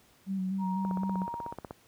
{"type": "tone with vibrato", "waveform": "sine", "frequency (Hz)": 190, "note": "F#3", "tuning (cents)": 46, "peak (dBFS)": -29, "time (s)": [0.26, 1.27], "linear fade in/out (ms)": 50, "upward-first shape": "square", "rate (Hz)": 4, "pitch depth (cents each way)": 28}
{"type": "tone with tremolo", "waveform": "sine", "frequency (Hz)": 940, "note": "A#5", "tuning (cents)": 14, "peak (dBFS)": -34, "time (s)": [0.58, 1.55], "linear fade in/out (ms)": 50, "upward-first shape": "triangle", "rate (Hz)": 1.8, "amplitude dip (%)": 40}
{"type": "click train", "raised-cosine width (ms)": 1, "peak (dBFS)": -24, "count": 15, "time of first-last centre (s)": [0.85, 1.709], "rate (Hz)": 16.3}
{"effects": ["pink hiss -62 dBFS RMS until 1.87 s", "high-pass 60 Hz 12 dB/octave"]}